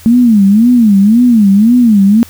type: tone with vibrato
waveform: sine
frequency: 220 Hz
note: A3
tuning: in tune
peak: -3 dBFS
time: 0.06-2.23 s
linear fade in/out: 0 ms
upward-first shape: sine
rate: 1.9 Hz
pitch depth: 210 cents each way
effects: added 85 Hz sine -37 dBFS peak until 2.29 s + white hiss -37 dBFS RMS until 2.29 s